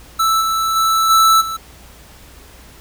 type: tone with level steps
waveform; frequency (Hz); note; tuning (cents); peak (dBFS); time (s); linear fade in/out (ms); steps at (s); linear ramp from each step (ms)
square; 1318.5; E6; 0; -13 / -16 / -13 / -9 / -22; 0.19-1.57; 10; 0.4 / 0.75 / 1.09 / 1.4; 20
effects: added 60 Hz sine -44 dBFS peak until 2.8 s + pink hiss -43 dBFS RMS until 2.8 s